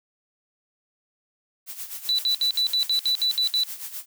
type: noise with tremolo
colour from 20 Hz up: blue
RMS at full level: -33 dBFS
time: 1.66-4.06 s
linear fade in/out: 50 ms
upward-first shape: sine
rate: 7.9 Hz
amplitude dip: 70%
type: tone bursts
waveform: sine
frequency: 3969 Hz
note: B7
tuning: 8 cents sharp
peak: -19 dBFS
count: 10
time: 2.09-3.635 s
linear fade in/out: 0 ms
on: 96 ms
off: 65 ms
effects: none